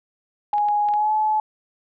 sine tone with pitch glide, 830.6 to 859.4 Hz, G#5 to A5, 0 to -41 cents, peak -17 dBFS, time 0.53-1.4 s, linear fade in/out 2 ms, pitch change +59 cents, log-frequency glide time 0.92-1.12 s
clicks, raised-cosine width 0.3 ms, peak -24 dBFS, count 5, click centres 0.537 / 0.582 / 0.686 / 0.887 / 0.938 s
effects none

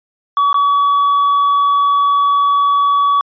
triangle tone with dropouts, 1136 Hz, C#6, 42 cents sharp, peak -8 dBFS, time 0.37-3.21 s, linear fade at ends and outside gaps 1 ms, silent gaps 0.529-0.543 s, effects resampled to 11025 Hz

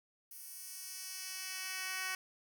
10% pulse tone with high-pass filter sweep, 374.7 Hz, F#4, 22 cents sharp, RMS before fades -43 dBFS, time 0.31-2.15 s, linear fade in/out 2 ms, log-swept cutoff 12000 to 1600 Hz, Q 0.78, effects none

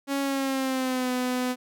sawtooth tone with pitch glide, 277.2 to 251.3 Hz, C#4 to B3, 0 to +30 cents, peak -21 dBFS, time 0.07-1.56 s, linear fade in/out 50 ms, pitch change -170 cents, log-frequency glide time 0.21-1.11 s, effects none

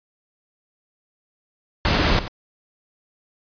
pink noise with echo, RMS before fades -18 dBFS, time 1.85-2.19 s, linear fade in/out 0 ms, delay 90 ms, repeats 1, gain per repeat -13 dB, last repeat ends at 2.28 s, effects resampled to 11025 Hz

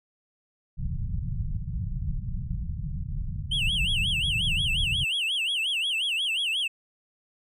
pink low-pass noise, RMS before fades -30 dBFS, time 0.77-5.05 s, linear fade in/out 20 ms, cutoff 170 Hz, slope 48 dB/octave
triangle tone with vibrato, 2960 Hz, F#7, in tune, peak -23 dBFS, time 3.51-6.68 s, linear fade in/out 10 ms, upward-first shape sine, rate 5.6 Hz, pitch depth 220 cents each way
effects resampled to 32000 Hz

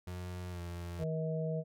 35% pulse tone with pitch glide, 89.9 to 86.49 Hz, F#2 to F2, -49 to -16 cents, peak -38 dBFS, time 0.07-1.04 s, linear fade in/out 5 ms, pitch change -67 cents, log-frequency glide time 0.51-0.6 s
harmonic tone, 159.3 Hz, D#3, 41 cents sharp, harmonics 1 / 3 / 4, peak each -34 / -39 / -40 dBFS, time 0.98-1.64 s, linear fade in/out 50 ms
effects none

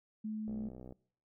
sine tone, 215.8 Hz, A3, 33 cents flat, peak -36 dBFS, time 0.24-0.69 s, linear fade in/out 10 ms
click train, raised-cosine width 2 ms, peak -36 dBFS, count 29, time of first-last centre 0.48-0.924 s, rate 63.1 Hz
effects noise-tail reverb RT60 0.6 s tail -24 dB re dry

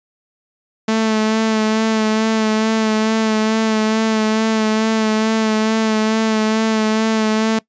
sawtooth tone with vibrato, 219.2 Hz, A3, 6 cents flat, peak -10 dBFS, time 0.88-7.59 s, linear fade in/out 5 ms, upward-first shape sine, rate 2.3 Hz, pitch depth 23 cents each way, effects noise-tail reverb RT60 0.1 s tail -22 dB re dry + resampled to 16000 Hz

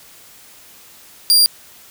sawtooth tone, 4772 Hz, D8, 27 cents sharp, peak -6 dBFS, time 1.3-1.46 s, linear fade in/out 0 ms, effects white hiss -44 dBFS RMS until 1.9 s

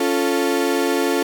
35% pulse chord, Db augmented, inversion none, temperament equal, 277.2 / 349.2 / 440 Hz, Db4 / F4 / A4, 0 / 0 / 0 cents, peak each -20 dBFS, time 0-1.23 s, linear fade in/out 5 ms, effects none

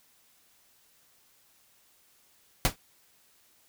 pink noise with exponential decay, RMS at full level -19 dBFS, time 2.65-2.76 s, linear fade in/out 0 ms, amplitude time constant 22 ms, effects white hiss -64 dBFS RMS until 3.68 s

